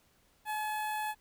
sawtooth tone with notch filter, 854 Hz, G#5, 48 cents sharp, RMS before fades -35 dBFS, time 0.45-1.15 s, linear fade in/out 50 ms, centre 5500 Hz, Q 0.75, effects pink hiss -68 dBFS RMS until 1.2 s

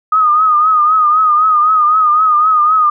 sine tone with vibrato, 1242 Hz, D#6, 3 cents flat, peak -7 dBFS, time 0.12-2.9 s, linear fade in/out 5 ms, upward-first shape triangle, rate 3.9 Hz, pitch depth 76 cents each way, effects none

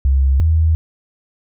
sine tone pair in turn, 67.4 / 80.15 Hz, C#2 / E2, -48 / -48 cents, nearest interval minor third, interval 300 cents, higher second, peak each -10 dBFS, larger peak neither, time 0.05-0.4 / 0.4-0.75 s, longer neither, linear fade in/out 0 ms, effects none

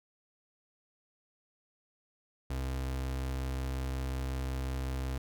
35% pulse tone, 65.5 Hz, C2, 2 cents sharp, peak -31 dBFS, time 2.5-5.18 s, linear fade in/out 5 ms, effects none

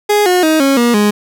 30% pulse tone with pitch steps, 415.3 / 361.5 / 314.7 / 274 / 238.5 / 207.7 Hz, G#4 / F#4 / D#4 / C#4 / A#3 / G#3, 0 / -40 / +20 / -20 / +40 / 0 cents, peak -6 dBFS, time 0.09-1.11 s, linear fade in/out 10 ms, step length 170 ms, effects none

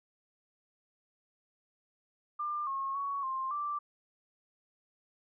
sine tone with pitch steps, 1195 / 1085 / 1118 / 1056 / 1174 Hz, D6 / C#6 / C#6 / C6 / D6, +30 / -37 / +14 / +16 / -1 cents, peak -32 dBFS, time 2.39-3.79 s, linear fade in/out 10 ms, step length 280 ms, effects none

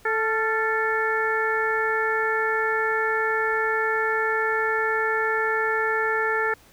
harmonic tone with a mistuned harmonic, 440 Hz, A4, in tune, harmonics 1 / 2 / 3 / 4 / 5, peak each -26 / -29 / -27 / -25 / -34 dBFS, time 0.05-6.54 s, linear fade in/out 5 ms, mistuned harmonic 3, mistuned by +65 cents, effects pink hiss -54 dBFS RMS until 6.72 s

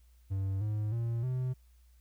triangle tone with pitch steps, 96.8 / 106.17 / 116.45 / 127.73 Hz, G2 / G#2 / A#2 / C3, -21 / +39 / -1 / -41 cents, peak -28 dBFS, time 0.3-1.54 s, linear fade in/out 20 ms, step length 310 ms, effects added 60 Hz sine -58 dBFS peak until 2 s + white hiss -73 dBFS RMS until 2 s

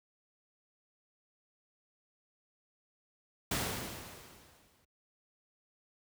pink noise with exponential decay, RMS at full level -31 dBFS, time 3.51-4.85 s, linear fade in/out 5 ms, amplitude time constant 290 ms, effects high-pass 60 Hz 12 dB/octave

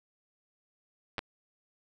clicks, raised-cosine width 0.3 ms, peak -17 / -18 dBFS, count 2, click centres 1.182 / 1.191 s, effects none

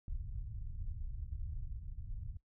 pink low-pass noise, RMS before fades -42 dBFS, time 0.08-2.37 s, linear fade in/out 2 ms, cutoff 100 Hz, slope 24 dB/octave, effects noise-tail reverb RT60 0.1 s tail -17 dB re dry

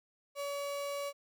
35% pulse tone, 567 Hz, C#5, 39 cents sharp, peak -34 dBFS, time 0.35-1.13 s, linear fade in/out 50 ms, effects none

